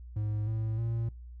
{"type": "tone with pitch steps", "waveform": "triangle", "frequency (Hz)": [106, 110.37, 114.93], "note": ["G#2", "A2", "A#2"], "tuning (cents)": [36, 6, -24], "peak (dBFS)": -27, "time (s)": [0.16, 1.09], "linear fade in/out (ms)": 5, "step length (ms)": 310, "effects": ["noise-tail reverb RT60 0.3 s tail -24 dB re dry", "added 60 Hz sine -43 dBFS peak until 1.4 s"]}